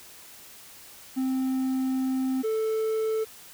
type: tone pair in turn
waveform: triangle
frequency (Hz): 261.6 / 440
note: C4 / A4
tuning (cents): 0 / 0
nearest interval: major sixth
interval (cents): 900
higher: second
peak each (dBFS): -22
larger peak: neither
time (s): 1.16-2.43 / 2.43-3.25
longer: first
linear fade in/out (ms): 20
effects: white hiss -48 dBFS RMS until 3.53 s